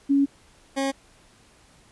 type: tone pair in turn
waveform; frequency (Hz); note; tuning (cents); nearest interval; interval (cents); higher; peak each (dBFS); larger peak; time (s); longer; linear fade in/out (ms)
sine / 20% pulse; 278.9 / 271.9; C#4 / C#4; +11 / -33; unison; 44; first; -16 / -18; first; 0.09-0.26 / 0.76-0.92; first; 20
effects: pink hiss -56 dBFS RMS until 1.91 s + resampled to 24000 Hz